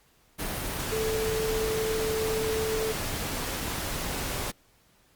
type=tone in noise; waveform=sine; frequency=439.9 Hz; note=A4; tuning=in tune; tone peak=-27 dBFS; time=0.91-2.93 s; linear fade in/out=20 ms; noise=pink; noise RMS=-32 dBFS; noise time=0.38-4.52 s; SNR=+2 dB; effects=pink hiss -63 dBFS RMS until 5.15 s + Opus 48 kbps